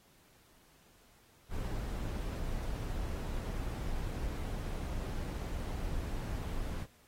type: noise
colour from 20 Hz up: brown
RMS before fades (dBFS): -37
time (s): 1.49-6.87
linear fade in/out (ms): 50
effects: pink hiss -65 dBFS RMS until 7.07 s + AAC 48 kbps